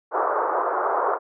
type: band-pass noise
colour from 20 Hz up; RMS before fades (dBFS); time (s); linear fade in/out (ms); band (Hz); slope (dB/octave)
white; -23; 0.11-1.19; 50; 380 to 1300; 48
effects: none